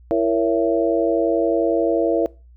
harmonic tone with a mistuned harmonic, 111.3 Hz, A2, 20 cents sharp, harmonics 3 / 4 / 5 / 6, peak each -20 / -21 / -22 / -22 dBFS, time 0.11-2.26 s, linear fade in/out 0 ms, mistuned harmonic 4, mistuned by +76 cents, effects noise-tail reverb RT60 0.3 s tail -22 dB re dry + added 60 Hz sine -44 dBFS peak until 2.56 s

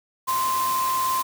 sine tone in noise, 1042 Hz, C6, 7 cents flat, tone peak -21 dBFS, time 0.27-1.23 s, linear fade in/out 20 ms, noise white, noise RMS -31 dBFS, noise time 0.27-1.23 s, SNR +7 dB, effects none

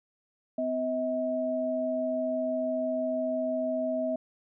sine tone pair together, 254 / 640 Hz, B3 / D#5, +49 / +49 cents, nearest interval octave + major third, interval 1600 cents, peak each -32 / -28 dBFS, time 0.58-4.16 s, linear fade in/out 5 ms, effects none

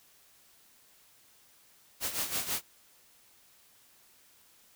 white noise with tremolo, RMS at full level -31 dBFS, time 2-2.62 s, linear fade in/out 50 ms, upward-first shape sine, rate 6.1 Hz, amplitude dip 70%, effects white hiss -62 dBFS RMS until 4.75 s

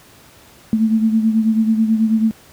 sine beating tone pair, 220 / 229.2 Hz, A3 / A#3, 0 / -29 cents, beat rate 9.2 Hz, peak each -13 / -20 dBFS, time 0.73-2.31 s, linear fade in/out 0 ms, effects pink hiss -46 dBFS RMS until 2.52 s + high-pass 60 Hz 12 dB/octave

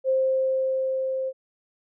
sine tone with level ramp, 526 Hz, C5, 9 cents sharp, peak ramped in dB -18 to -25 dBFS, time 0.04-1.33 s, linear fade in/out 50 ms, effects none

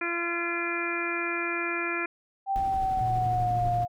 harmonic tone, 342.3 Hz, F4, 35 cents flat, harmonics 1 / 2 / 3 / 4 / 5 / 6 / 7, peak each -33 / -40 / -39 / -34 / -35 / -38 / -32 dBFS, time 0.01-2.06 s, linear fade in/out 5 ms
sine tone with pitch glide, 782 to 708.9 Hz, G5 to F5, -4 to +26 cents, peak -24 dBFS, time 2.46-3.88 s, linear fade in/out 50 ms, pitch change -170 cents, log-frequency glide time 2.6-3.68 s
brown noise with tremolo, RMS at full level -36 dBFS, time 2.56-3.84 s, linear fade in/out 0 ms, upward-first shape triangle, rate 12 Hz, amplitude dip 30%
triangle tone with vibrato, 116.54 Hz, A#2, in tune, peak -28 dBFS, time 3.01-3.85 s, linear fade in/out 0 ms, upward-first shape sine, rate 1.8 Hz, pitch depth 17 cents each way
effects none

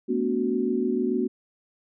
sine chord, B minor seventh, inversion third, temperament equal with one note detuned, 220 / 246.9 / 288.3 / 370 Hz, A3 / B3 / D4 / F#4, 0 / 0 / -32 / 0 cents, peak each -30 / -26 / -31 / -26 dBFS, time 0.08-1.28 s, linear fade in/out 20 ms, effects none

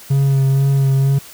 triangle tone with vibrato, 136.6 Hz, C#3, 25 cents flat, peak -9 dBFS, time 0.1-1.19 s, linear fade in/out 10 ms, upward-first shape sine, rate 2.1 Hz, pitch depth 20 cents each way, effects white hiss -39 dBFS RMS until 1.33 s

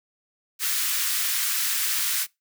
white high-pass noise, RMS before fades -25 dBFS, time 0.59-2.27 s, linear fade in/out 50 ms, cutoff 1300 Hz, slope 24 dB/octave, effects noise-tail reverb RT60 0.2 s tail -23 dB re dry

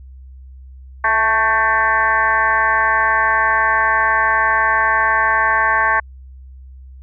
sine tone with frequency modulation, 1335 Hz, E6, 22 cents sharp, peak -12 dBFS, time 1.04-6 s, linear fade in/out 5 ms, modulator 226 Hz, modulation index 2.4, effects added 65 Hz sine -35 dBFS peak until 7.02 s

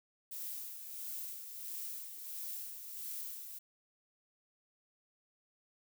violet noise with tremolo, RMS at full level -42 dBFS, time 0.31-3.59 s, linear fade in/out 10 ms, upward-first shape sine, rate 1.5 Hz, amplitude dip 50%, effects none

